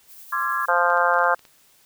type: noise with tremolo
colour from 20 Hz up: violet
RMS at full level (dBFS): -42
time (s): 0.07-0.72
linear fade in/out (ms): 50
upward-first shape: triangle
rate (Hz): 9.3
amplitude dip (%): 40
type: chord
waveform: sine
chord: D half-diminished seventh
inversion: third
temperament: equal with one note detuned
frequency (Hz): 1046.5 / 1174.7 / 1361.9 / 1661.2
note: C6 / D6 / F6 / Ab6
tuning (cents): 0 / 0 / -44 / 0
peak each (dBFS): -27 / -26 / -28 / -26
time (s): 0.32-0.66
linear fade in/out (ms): 10
type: harmonic tone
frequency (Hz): 174.61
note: F3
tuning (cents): 0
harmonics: 3 / 4 / 5 / 6 / 7 / 8 / 9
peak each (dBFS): -24 / -24 / -24 / -24 / -24 / -24 / -24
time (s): 0.68-1.35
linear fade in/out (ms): 10
type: clicks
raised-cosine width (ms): 0.2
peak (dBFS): -30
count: 7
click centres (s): 0.902 / 0.974 / 1.14 / 1.189 / 1.241 / 1.393 / 1.452
effects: white hiss -57 dBFS RMS until 1.85 s